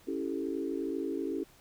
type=chord; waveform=sine; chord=A dominant seventh; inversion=first; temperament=equal; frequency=277.2 / 329.6 / 392 / 440 Hz; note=C#4 / E4 / G4 / A4; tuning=0 / 0 / 0 / 0 cents; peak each=-36 / -36 / -37 / -40 dBFS; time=0.07-1.44 s; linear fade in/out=10 ms; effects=pink hiss -60 dBFS RMS until 1.6 s